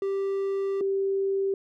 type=tone pair in turn; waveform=triangle / sine; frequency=392 / 390.5 Hz; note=G4 / G4; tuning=0 / -7 cents; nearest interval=unison; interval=7 cents; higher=first; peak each=-23 dBFS; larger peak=neither; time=0.02-0.81 / 0.81-1.54 s; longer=first; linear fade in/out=2 ms; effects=none